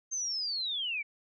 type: linear sweep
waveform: sine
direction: down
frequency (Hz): 6370 to 2217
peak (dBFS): -31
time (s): 0.11-1.03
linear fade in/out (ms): 20
effects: none